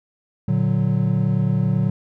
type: chord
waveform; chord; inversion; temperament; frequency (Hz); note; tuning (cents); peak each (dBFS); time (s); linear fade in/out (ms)
triangle; Bb augmented; none; equal; 116.54 / 146.83 / 185; Bb2 / D3 / F#3; 0 / 0 / 0; -19; 0.48-1.9; 5
effects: none